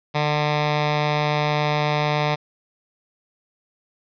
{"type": "tone with notch filter", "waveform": "10% pulse", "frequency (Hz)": 149.4, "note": "D3", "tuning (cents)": 30, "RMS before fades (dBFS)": -21, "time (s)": [0.14, 2.36], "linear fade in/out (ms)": 20, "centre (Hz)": 340, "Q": 0.98, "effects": ["resampled to 11025 Hz", "8-bit"]}